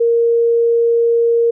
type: tone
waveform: sine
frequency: 466.2 Hz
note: A#4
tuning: in tune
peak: -10 dBFS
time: 0-1.51 s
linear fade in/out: 10 ms
effects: none